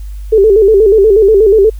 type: tone with vibrato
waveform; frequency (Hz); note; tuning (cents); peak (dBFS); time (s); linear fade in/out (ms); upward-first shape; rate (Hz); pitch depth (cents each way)
sine; 415.3; G#4; 0; -3; 0.32-1.7; 10; square; 8.3; 100
effects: added 50 Hz sine -21 dBFS peak until 1.79 s + white hiss -47 dBFS RMS until 1.79 s